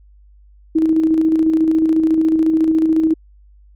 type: tone with tremolo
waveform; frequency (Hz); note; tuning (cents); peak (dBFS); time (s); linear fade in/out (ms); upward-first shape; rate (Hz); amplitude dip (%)
sine; 319.2; D#4; +44; -10; 0.75-3.14; 10; square; 14; 35
effects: added 50 Hz sine -44 dBFS peak until 3.75 s

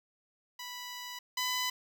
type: tone pair in turn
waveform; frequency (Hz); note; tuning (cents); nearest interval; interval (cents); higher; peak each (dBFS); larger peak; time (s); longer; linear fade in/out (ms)
10% pulse; 986 / 1001.5; B5 / B5; -3 / +24; unison; 27; second; -32 / -22; second; 0.59-1.19 / 1.37-1.7; first; 5
effects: none

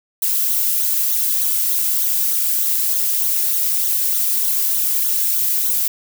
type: noise with flanger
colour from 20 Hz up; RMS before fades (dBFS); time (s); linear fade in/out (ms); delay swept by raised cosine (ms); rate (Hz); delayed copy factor
violet; -18; 0.22-5.88; 5; 0.39 to 2.19; 3.3; -0.6
effects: none

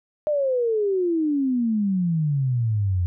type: exponential sweep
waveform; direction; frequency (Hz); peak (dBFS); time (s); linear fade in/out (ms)
sine; down; 613 to 86; -19; 0.27-3.06; 0
effects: none

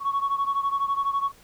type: beating tone pair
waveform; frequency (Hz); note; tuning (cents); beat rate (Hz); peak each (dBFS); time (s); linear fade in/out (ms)
sine; 1108.7 / 1120.7; C#6 / C#6; 0 / +19; 12; -23 / -26; 0-1.32; 50
effects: tanh soft clip ceiling -18 dBFS + pink hiss -54 dBFS RMS until 1.43 s

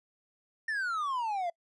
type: exponential sweep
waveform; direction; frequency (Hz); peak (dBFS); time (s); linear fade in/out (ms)
triangle; down; 1828 to 670; -28; 0.68-1.5; 5
effects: noise-tail reverb RT60 0.1 s tail -26 dB re dry + resampled to 24000 Hz

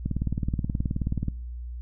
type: click train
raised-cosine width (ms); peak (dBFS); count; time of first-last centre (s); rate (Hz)
5; -14; 24; 0.06-1.283; 18.8
effects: noise-tail reverb RT60 0.7 s tail -24 dB re dry + added 60 Hz sine -33 dBFS peak until 1.81 s

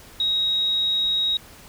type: tone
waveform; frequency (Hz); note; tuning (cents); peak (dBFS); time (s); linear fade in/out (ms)
sine; 3792; A#7; +29; -19; 0.2-1.37; 2
effects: pink hiss -46 dBFS RMS until 1.68 s

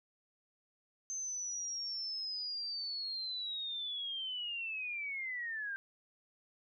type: linear sweep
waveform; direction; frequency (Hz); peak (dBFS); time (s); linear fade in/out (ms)
sine; down; 6272 to 1568; -37; 1.1-5.76; 0
effects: none

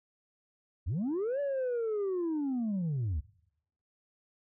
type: linear two-way sweep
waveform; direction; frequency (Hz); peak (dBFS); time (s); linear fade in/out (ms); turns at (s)
sine; up then down; 65.41 to 578 to 65.41; -27; 0.86-3.21; 20; 1.4
effects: noise-tail reverb RT60 0.8 s tail -24 dB re dry + tanh soft clip ceiling -28 dBFS

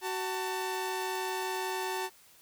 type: tone pair together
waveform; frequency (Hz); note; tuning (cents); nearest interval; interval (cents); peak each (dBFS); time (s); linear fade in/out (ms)
sawtooth; 375.3 / 892.6; F#4 / A5; +25 / +25; octave + minor third; 1500; -31 / -31; 0.01-2.1; 50
effects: white hiss -59 dBFS RMS until 2.41 s

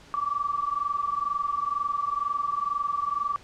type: tone pair together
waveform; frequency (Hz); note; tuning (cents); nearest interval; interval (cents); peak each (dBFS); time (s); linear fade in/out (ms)
sine; 1147 / 1169.1; D6 / D6; -41 / -8; unison; 33; -28; 0.14-3.36; 0
effects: pink hiss -51 dBFS RMS until 3.43 s + low-pass 6000 Hz 12 dB/octave

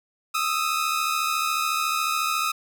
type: tone pair together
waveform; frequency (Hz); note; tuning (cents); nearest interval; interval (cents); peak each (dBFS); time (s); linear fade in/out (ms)
sawtooth; 1244.5 / 1318.5; D#6 / E6; 0 / 0; minor second; 100; -21 / -23; 0.34-2.52; 10
effects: none

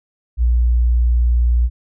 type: tone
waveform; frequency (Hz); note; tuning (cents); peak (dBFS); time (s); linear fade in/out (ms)
sine; 59.7; A#1; +42; -11; 0.37-1.7; 50
effects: none

